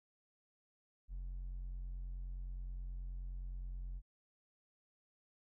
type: tone with hard clipping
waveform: triangle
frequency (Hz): 44.75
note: F1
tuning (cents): +43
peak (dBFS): -40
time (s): 1.08-4.02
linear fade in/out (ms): 50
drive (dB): 1
effects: none